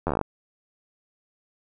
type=slowing click train; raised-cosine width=1 ms; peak=-11 dBFS; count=10; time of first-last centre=0.07-0.213 s; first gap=11 ms; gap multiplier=1.09; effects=none